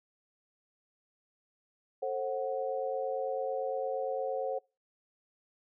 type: chord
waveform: sine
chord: F# diminished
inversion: first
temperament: just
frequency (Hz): 444 / 532.8 / 740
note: A4 / C5 / F#5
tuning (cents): +16 / +31 / 0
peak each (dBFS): -37 / -33 / -37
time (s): 2.02-4.59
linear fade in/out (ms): 10
effects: noise-tail reverb RT60 0.3 s tail -26 dB re dry